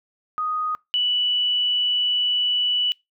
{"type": "tone pair in turn", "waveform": "sine", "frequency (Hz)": [1244.5, 2960], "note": ["D#6", "F#7"], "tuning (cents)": [0, 0], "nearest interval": "octave + minor third", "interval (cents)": 1500, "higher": "second", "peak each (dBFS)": [-22, -18], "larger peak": "second", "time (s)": [[0.38, 0.75], [0.94, 2.92]], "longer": "second", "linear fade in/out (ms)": 0, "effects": ["noise-tail reverb RT60 0.2 s tail -24 dB re dry"]}